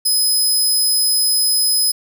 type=tone; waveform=20% pulse; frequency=5060 Hz; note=D#8; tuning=28 cents sharp; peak=-8 dBFS; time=0.05-1.92 s; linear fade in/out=10 ms; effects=8-bit